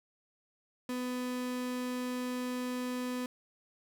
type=tone; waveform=35% pulse; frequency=250 Hz; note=B3; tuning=21 cents sharp; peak=-32 dBFS; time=0.89-3.26 s; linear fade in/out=2 ms; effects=none